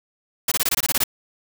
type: noise bursts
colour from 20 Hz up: white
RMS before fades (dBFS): -20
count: 10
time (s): 0.48-1.038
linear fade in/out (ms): 5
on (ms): 36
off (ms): 22
effects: none